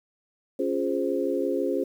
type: chord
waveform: sine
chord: Db major seventh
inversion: none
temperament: equal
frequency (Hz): 277.2 / 349.2 / 415.3 / 523.3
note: Db4 / F4 / Ab4 / C5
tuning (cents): 0 / 0 / 0 / 0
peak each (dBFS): -29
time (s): 0.59-1.84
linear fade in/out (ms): 5
effects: 9-bit